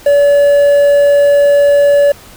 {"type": "tone with quantisation", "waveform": "triangle", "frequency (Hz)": 572, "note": "D5", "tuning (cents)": -46, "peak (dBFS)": -3, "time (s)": [0.06, 2.12], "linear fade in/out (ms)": 5, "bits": 5, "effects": ["pink hiss -37 dBFS RMS until 2.36 s"]}